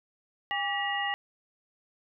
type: tone cluster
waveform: sine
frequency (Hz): 808 / 1158 / 1932 / 2846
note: G#5 / D6 / B6 / F7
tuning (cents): -48 / -25 / -39 / +32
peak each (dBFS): -32 / -39 / -31 / -35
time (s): 0.51-1.14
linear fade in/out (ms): 0
effects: none